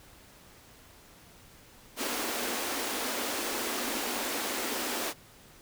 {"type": "high-pass noise", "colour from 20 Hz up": "pink", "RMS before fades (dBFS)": -33, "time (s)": [1.96, 5.14], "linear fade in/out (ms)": 50, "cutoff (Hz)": 220, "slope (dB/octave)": 96, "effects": ["pink hiss -55 dBFS RMS until 5.61 s"]}